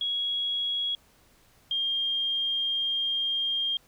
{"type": "tone pair in turn", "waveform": "sine", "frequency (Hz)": [3322, 3211], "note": ["G#7", "G7"], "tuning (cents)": [0, 41], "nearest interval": "minor second", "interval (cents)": 59, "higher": "first", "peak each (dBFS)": [-26, -25], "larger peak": "second", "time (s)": [[0.01, 0.95], [1.71, 3.77]], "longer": "second", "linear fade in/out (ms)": 2, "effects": ["pink hiss -61 dBFS RMS until 3.87 s"]}